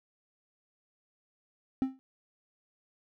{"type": "tone with exponential decay", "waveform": "triangle", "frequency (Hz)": 263.8, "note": "C4", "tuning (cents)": 14, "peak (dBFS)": -20, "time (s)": [1.82, 1.99], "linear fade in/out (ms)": 0, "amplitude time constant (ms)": 36, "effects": []}